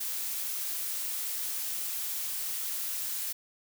blue noise, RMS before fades -34 dBFS, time 0-3.33 s, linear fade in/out 10 ms, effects none

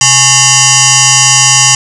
sine tone with frequency modulation, 128.8 Hz, C3, 27 cents flat, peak -3 dBFS, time 0.01-1.75 s, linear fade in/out 2 ms, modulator 968 Hz, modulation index 7.8, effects none

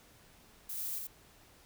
violet noise with echo, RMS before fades -40 dBFS, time 0.69-0.99 s, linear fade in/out 5 ms, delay 81 ms, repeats 1, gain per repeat -2 dB, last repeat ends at 1.071 s, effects pink hiss -61 dBFS RMS until 1.65 s

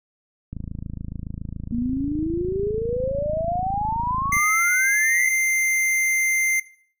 click train, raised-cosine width 5 ms, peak -19 dBFS, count 105, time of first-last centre 0.53-4.368 s, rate 27.1 Hz
sine exponential sweep, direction up, 230.1 to 2100 Hz, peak -22 dBFS, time 1.72-5.32 s, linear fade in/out 5 ms
square tone, 2089 Hz, C7, 3 cents flat, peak -19 dBFS, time 4.32-6.6 s, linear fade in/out 5 ms
effects noise-tail reverb RT60 0.5 s tail -17 dB re dry

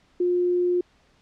sine tone, 355.7 Hz, F4, 32 cents sharp, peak -19 dBFS, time 0.2-0.81 s, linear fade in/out 5 ms, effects pink hiss -61 dBFS RMS until 1.21 s + low-pass 5000 Hz 12 dB/octave

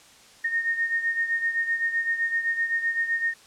sine beating tone pair, 1840 / 1847.8 Hz, A#6 / A#6, -23 / -16 cents, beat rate 7.8 Hz, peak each -24 / -30 dBFS, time 0.44-3.34 s, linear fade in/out 10 ms, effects white hiss -52 dBFS RMS until 3.46 s + low-pass 8000 Hz 12 dB/octave

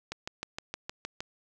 click train, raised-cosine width 0.2 ms, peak -18 dBFS, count 8, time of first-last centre 0.12-1.205 s, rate 6.45 Hz, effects none

